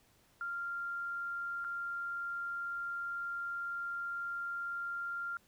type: tone with dropouts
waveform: sine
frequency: 1391 Hz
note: F6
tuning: 7 cents flat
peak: -36 dBFS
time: 0.41-5.37 s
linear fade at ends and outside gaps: 1 ms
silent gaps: 1.643-1.647 s
effects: pink hiss -68 dBFS RMS until 5.47 s